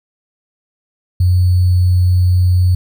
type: tone with sample-and-hold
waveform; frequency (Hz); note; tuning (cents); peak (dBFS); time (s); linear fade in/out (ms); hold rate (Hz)
sine; 90.4; F#2; -40; -8; 1.2-2.75; 5; 4410
effects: none